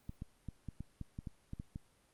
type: clicks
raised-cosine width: 5 ms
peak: -30 dBFS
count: 11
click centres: 0.094 / 0.221 / 0.487 / 0.687 / 0.806 / 1.013 / 1.189 / 1.272 / 1.534 / 1.599 / 1.759 s
effects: pink hiss -70 dBFS RMS until 2.13 s + Opus 32 kbps